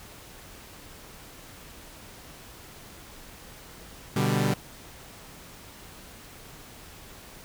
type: chord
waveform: sawtooth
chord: G major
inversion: first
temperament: equal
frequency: 123.47 / 146.83 / 196 Hz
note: B2 / D3 / G3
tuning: 0 / 0 / 0 cents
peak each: -23 dBFS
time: 4.16-4.54 s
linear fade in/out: 5 ms
effects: pink hiss -47 dBFS RMS until 7.44 s